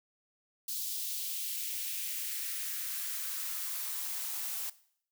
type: noise with high-pass filter sweep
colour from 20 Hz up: blue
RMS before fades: -37 dBFS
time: 0.68-4.7 s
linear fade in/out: 5 ms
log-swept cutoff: 4200 to 650 Hz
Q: 1.6
effects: noise-tail reverb RT60 0.6 s tail -18 dB re dry